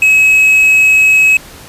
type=tone with quantisation; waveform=triangle; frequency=2562 Hz; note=E7; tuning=50 cents flat; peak=-3 dBFS; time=0.02-1.37 s; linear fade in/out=2 ms; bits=5; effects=pink hiss -34 dBFS RMS until 1.68 s + resampled to 32000 Hz